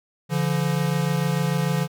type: tone pair together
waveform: square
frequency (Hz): 143.6 / 170.38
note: D3 / F3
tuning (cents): -39 / -42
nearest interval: minor third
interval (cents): 297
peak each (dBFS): -24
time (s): 0.29-1.88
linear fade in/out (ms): 50
effects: none